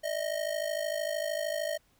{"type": "ring-modulated tone", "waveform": "square", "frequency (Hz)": 622.3, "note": "D#5", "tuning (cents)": 0, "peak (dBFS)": -28, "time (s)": [0.03, 1.78], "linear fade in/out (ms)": 20, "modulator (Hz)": 26.6, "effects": ["pink hiss -68 dBFS RMS until 1.99 s"]}